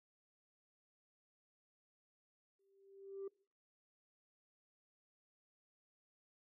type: tone with exponential growth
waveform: sine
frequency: 392 Hz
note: G4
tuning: in tune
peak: -39 dBFS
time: 2.59-3.28 s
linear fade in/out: 5 ms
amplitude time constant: 150 ms
effects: noise-tail reverb RT60 0.5 s tail -25 dB re dry + tanh soft clip ceiling -40 dBFS